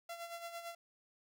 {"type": "tone with tremolo", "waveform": "sawtooth", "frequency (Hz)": 681, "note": "F5", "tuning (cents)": -44, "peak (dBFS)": -38, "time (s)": [0.09, 0.75], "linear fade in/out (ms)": 5, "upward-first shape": "sine", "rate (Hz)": 8.9, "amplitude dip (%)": 60, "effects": []}